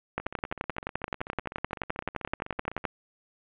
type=two click trains; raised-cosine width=0.5 ms; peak=-24 / -13 dBFS; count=43 / 32; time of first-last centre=0.2-2.842 / 0.18-2.852 s; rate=15.9 / 11.6 Hz; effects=resampled to 8000 Hz + 7-bit